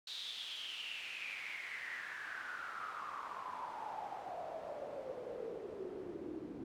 pink noise with band-pass filter sweep, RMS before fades -45 dBFS, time 0.07-6.64 s, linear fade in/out 5 ms, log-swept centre 3900 to 290 Hz, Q 7.5, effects none

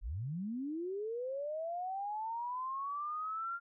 sine linear sweep, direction up, 36.85 to 1400 Hz, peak -36 dBFS, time 0.01-3.6 s, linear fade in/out 50 ms, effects none

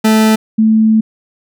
40% pulse / sine tone pair in turn, 218.7 / 219.6 Hz, A3 / A3, -10 / -3 cents, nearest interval unison, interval 7 cents, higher second, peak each -6 dBFS, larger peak neither, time 0.04-0.36 / 0.58-1.01 s, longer second, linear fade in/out 10 ms, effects none

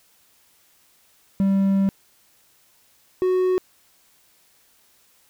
triangle tone pair in turn, 195.1 / 369 Hz, G3 / F#4, -8 / -5 cents, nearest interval major seventh, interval 1103 cents, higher second, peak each -14 / -15 dBFS, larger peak first, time 1.4-1.89 / 3.22-3.58 s, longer first, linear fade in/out 0 ms, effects white hiss -59 dBFS RMS until 5.29 s

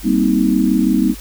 sine chord, C minor seventh, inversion second, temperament just, 196.22 / 235.5 / 261.6 / 314 Hz, G3 / Bb3 / C4 / Eb4, +2 / +18 / 0 / +16 cents, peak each -17 dBFS, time 0.03-1.15 s, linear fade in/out 50 ms, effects added 50 Hz sine -32 dBFS peak until 1.2 s + white hiss -37 dBFS RMS until 1.2 s

